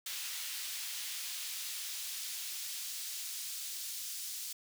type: noise with high-pass filter sweep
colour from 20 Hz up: pink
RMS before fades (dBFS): -41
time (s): 0.06-4.53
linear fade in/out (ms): 5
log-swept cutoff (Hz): 2700 to 5000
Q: 0.85
effects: none